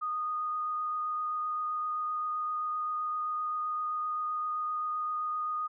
sine tone with vibrato, 1235 Hz, D#6, 13 cents flat, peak -30 dBFS, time 0.01-5.68 s, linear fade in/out 20 ms, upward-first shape triangle, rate 7.7 Hz, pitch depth 11 cents each way, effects none

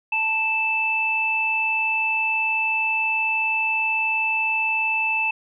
sine tone pair together, 884.3 / 2637 Hz, A5 / E7, +8 / 0 cents, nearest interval octave + perfect fifth, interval 1892 cents, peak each -27 / -20 dBFS, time 0.12-5.31 s, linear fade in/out 5 ms, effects none

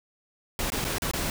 pink noise with dropouts, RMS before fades -29 dBFS, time 0.59-1.3 s, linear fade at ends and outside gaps 1 ms, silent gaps 0.702-0.72 / 0.843-0.849 / 0.983-1.02 / 1.113-1.135 s, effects none

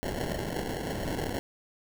violet noise with sample-and-hold, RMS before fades -33 dBFS, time 0.03-1.39 s, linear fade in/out 0 ms, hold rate 1225 Hz, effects none

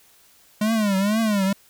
square tone with vibrato, 207.7 Hz, G#3, in tune, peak -19 dBFS, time 0.61-1.53 s, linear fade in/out 5 ms, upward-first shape triangle, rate 2.1 Hz, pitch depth 170 cents each way, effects white hiss -55 dBFS RMS until 1.69 s

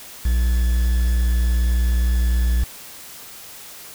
triangle tone with quantisation, 59.7 Hz, A#1, 42 cents sharp, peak -13 dBFS, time 0.25-2.64 s, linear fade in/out 5 ms, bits 6, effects white hiss -39 dBFS RMS until 3.94 s

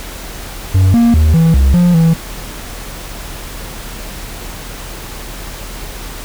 triangle tone with pitch steps, 94.2 / 234.4 / 77.7 / 163.7 / 66.9 / 175.9 / 164.2 Hz, F#2 / A#3 / D#2 / E3 / C2 / F3 / E3, +32 / +10 / -2 / -12 / +39 / +13 / -6 cents, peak -4 dBFS, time 0.74-2.14 s, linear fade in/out 10 ms, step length 200 ms, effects added 40 Hz sine -28 dBFS peak until 6.24 s + pink hiss -29 dBFS RMS until 6.24 s

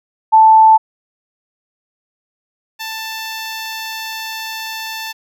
sine / 10% pulse tone pair in turn, 880 / 885.1 Hz, A5 / A5, 0 / +10 cents, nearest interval unison, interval 10 cents, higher second, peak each -4 / -15 dBFS, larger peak first, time 0.32-0.78 / 2.79-5.13 s, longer second, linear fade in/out 20 ms, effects none

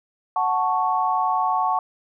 sine chord, F# minor, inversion none, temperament equal, 740 / 880 / 1108.7 Hz, F#5 / A5 / C#6, 0 / 0 / 0 cents, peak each -23 dBFS, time 0.36-1.79 s, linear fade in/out 2 ms, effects none

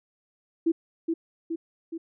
sine tone with echo, 329.6 Hz, E4, in tune, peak -19 dBFS, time 0.66-0.72 s, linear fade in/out 10 ms, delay 420 ms, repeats 3, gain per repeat -4 dB, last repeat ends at 1.98 s, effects none

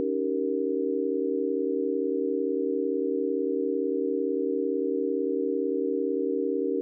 sine chord, Eb dominant seventh, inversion third, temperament just, 280 / 311.1 / 388.9 / 466.7 Hz, Db4 / Eb4 / G4 / Bb4, +18 / 0 / -14 / +2 cents, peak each -30 / -33 / -29 / -29 dBFS, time 0-6.81 s, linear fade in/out 0 ms, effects none

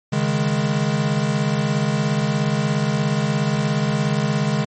square chord, C# suspended second, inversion none, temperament equal, 138.59 / 155.56 / 207.7 Hz, C#3 / D#3 / G#3, 0 / 0 / 0 cents, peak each -23 dBFS, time 0.12-4.65 s, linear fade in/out 10 ms, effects MP3 32 kbps

